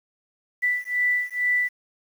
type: beating tone pair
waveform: sine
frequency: 1975.5 / 1977.7 Hz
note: B6 / B6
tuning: 0 / +2 cents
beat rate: 2.2 Hz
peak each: -24 dBFS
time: 0.62-1.69 s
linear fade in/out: 20 ms
effects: 8-bit